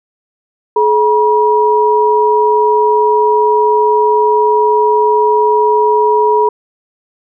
sine tone pair together, 425.6 / 961 Hz, G#4 / B5, +42 / -48 cents, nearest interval octave + major second, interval 1410 cents, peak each -10 dBFS, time 0.76-6.49 s, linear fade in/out 5 ms, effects none

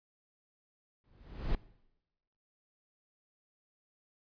brown noise with exponential growth, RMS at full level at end -30 dBFS, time 1.04-1.55 s, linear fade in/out 1 ms, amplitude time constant 110 ms, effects noise-tail reverb RT60 0.9 s tail -20 dB re dry + resampled to 11025 Hz

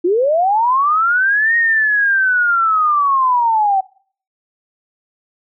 sine linear two-way sweep, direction up then down, 329.6 to 1874 to 754 Hz, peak -11 dBFS, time 0.04-3.81 s, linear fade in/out 10 ms, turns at 1.56 s, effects noise-tail reverb RT60 0.5 s tail -23 dB re dry

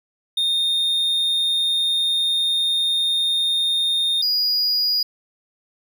triangle tone pair in turn, 3665 / 4892 Hz, A#7 / D#8, -30 / -30 cents, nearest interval perfect fourth, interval 500 cents, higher second, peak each -16 dBFS, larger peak neither, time 0.37-4.22 / 4.22-5.03 s, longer first, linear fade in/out 5 ms, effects none

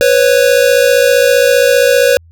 square tone pair together, 494.8 / 550 Hz, B4 / C#5, +3 / -14 cents, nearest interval major second, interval 183 cents, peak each -10 dBFS, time 0.01-2.17 s, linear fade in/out 0 ms, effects added 83 Hz sine -39 dBFS peak until 2.31 s

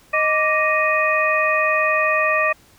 harmonic tone with a mistuned harmonic, 622 Hz, D#5, 1 cent flat, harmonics 1 / 2 / 3 / 4, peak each -21 / -21 / -21 / -21 dBFS, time 0.13-2.53 s, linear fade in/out 10 ms, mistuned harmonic 2, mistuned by -110 cents, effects pink hiss -52 dBFS RMS until 2.78 s

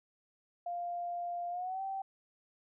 sine tone with pitch glide, 698.5 to 775 Hz, F5 to G5, 0 to -20 cents, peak -35 dBFS, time 0.66-2.02 s, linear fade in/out 5 ms, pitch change +180 cents, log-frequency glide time 1.5-1.82 s, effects none

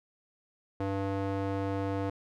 square tone with band-pass filter, 98 Hz, G2, in tune, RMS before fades -32 dBFS, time 0.8-2.1 s, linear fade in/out 5 ms, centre 500 Hz, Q 0.8, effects none

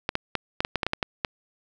clicks, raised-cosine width 0.3 ms, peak -8 dBFS, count 11, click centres 0.091 / 0.154 / 0.353 / 0.605 / 0.649 / 0.757 / 0.832 / 0.866 / 0.934 / 1.028 / 1.248 s, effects none

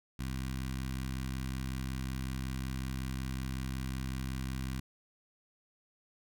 15% pulse tone with notch filter, 65.41 Hz, C2, in tune, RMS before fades -37 dBFS, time 0.19-4.8 s, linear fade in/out 5 ms, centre 580 Hz, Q 0.61, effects none

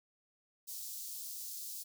white high-pass noise, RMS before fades -44 dBFS, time 0.67-1.84 s, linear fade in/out 20 ms, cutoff 4500 Hz, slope 24 dB/octave, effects none

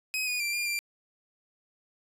sawtooth tone with pitch steps, 2529 / 2465 / 2358 / 2404 / 2367 Hz, D#7 / D#7 / D7 / D7 / D7, +28 / -17 / +6 / +40 / +13 cents, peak -25 dBFS, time 0.14-0.79 s, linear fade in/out 0 ms, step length 130 ms, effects resampled to 32000 Hz

